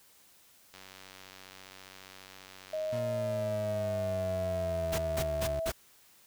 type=click train; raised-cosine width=0.2 ms; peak=-31 dBFS; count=214; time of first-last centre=0.74-2.987 s; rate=94.8 Hz
type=tone with pitch glide; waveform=sine; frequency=625 to 653.4 Hz; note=D#5 to E5; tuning=+8 to -15 cents; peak=-31 dBFS; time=2.73-5.7 s; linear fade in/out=5 ms; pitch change=+77 cents; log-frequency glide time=3.33-4.42 s
type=linear sweep; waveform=30% pulse; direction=down; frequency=117.9 to 70.1 Hz; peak=-33 dBFS; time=2.92-5.6 s; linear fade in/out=10 ms
type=noise bursts; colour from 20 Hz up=pink; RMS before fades=-34 dBFS; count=4; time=4.92-5.72 s; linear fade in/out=10 ms; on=65 ms; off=180 ms
effects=white hiss -61 dBFS RMS until 6.26 s